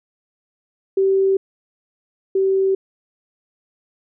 sine tone pair in turn, 386.6 / 385 Hz, G4 / G4, -24 / -31 cents, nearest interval unison, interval 7 cents, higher first, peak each -13 / -14 dBFS, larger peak first, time 0.97-1.37 / 2.35-2.75 s, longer neither, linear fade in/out 5 ms, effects none

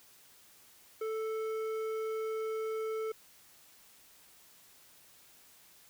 sine tone with hard clipping, 440 Hz, A4, in tune, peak -35 dBFS, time 1.01-3.12 s, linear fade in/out 5 ms, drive 9 dB, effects white hiss -60 dBFS RMS until 5.89 s

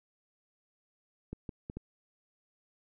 clicks, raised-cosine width 3 ms, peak -26 dBFS, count 4, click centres 1.33 / 1.492 / 1.699 / 1.77 s, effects none

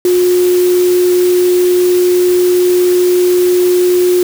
sine tone in noise, 359.5 Hz, F#4, 50 cents flat, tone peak -7 dBFS, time 0.05-4.23 s, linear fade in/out 2 ms, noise white, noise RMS -24 dBFS, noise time 0.05-4.23 s, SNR +14 dB, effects none

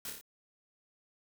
white noise with echo, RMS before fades -41 dBFS, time 0.05-0.1 s, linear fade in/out 2 ms, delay 28 ms, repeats 4, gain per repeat -3 dB, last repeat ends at 0.212 s, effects none

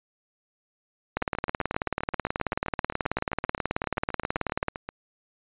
two click trains, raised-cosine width 0.5 ms, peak -10 / -18 dBFS, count 66 / 29, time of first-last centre 1.17-4.684 / 1.22-4.89 s, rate 18.5 / 7.63 Hz, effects resampled to 8000 Hz

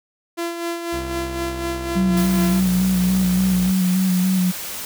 sawtooth tone with tremolo, 340 Hz, F4, 46 cents flat, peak -18 dBFS, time 0.37-2.61 s, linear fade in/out 20 ms, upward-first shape sine, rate 4 Hz, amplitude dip 50%
sawtooth tone with pitch glide, 64.9 to 62.58 Hz, C2 to B1, -13 to +24 cents, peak -25 dBFS, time 0.92-3.72 s, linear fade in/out 20 ms, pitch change -63 cents, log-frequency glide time 1.18-3.18 s
sine tone with vibrato, 185 Hz, F#3, in tune, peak -15 dBFS, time 1.95-4.52 s, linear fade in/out 20 ms, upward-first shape square, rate 3.5 Hz, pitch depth 28 cents each way
white noise, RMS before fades -30 dBFS, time 2.17-4.85 s, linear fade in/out 2 ms
effects none

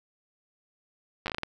slowing click train, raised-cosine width 0.3 ms, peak -15 dBFS, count 8, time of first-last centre 1.26-1.433 s, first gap 9 ms, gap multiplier 1.33, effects none

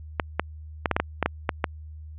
clicks, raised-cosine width 0.5 ms, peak -6 dBFS, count 10, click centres 0.198 / 0.396 / 0.858 / 0.913 / 0.965 / 1 / 1.227 / 1.26 / 1.492 / 1.642 s, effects added 77 Hz sine -38 dBFS peak until 2.18 s + resampled to 8000 Hz

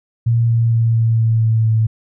sine tone with pitch steps, 116.54 / 115.6 / 114.67 / 113.75 / 112.83 / 111.92 / 111.02 Hz, A#2 / A#2 / A#2 / A#2 / A2 / A2 / A2, 0 / -14 / -28 / -42 / +44 / +30 / +16 cents, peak -11 dBFS, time 0.26-1.87 s, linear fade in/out 10 ms, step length 230 ms, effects none

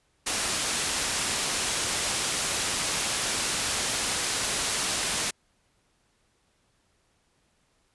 white low-pass noise, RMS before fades -28 dBFS, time 0.26-5.31 s, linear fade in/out 10 ms, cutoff 10000 Hz, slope 12 dB/octave, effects pink hiss -69 dBFS RMS until 7.94 s + resampled to 24000 Hz

